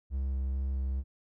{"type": "tone with vibrato", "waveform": "triangle", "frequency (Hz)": 66.6, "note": "C2", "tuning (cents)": 31, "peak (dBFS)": -27, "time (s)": [0.1, 1.04], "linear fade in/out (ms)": 50, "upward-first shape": "square", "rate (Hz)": 2.3, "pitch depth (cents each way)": 10, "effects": []}